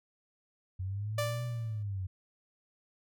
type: linear two-way sweep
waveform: sine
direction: up then down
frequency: 91.3 to 123.47 to 91.3 Hz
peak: -33 dBFS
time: 0.79-2.07 s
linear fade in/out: 10 ms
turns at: 1.44 s
type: tone with exponential decay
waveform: sawtooth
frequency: 587.3 Hz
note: D5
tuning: in tune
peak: -25 dBFS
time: 1.18-1.83 s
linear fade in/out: 5 ms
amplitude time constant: 140 ms
effects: none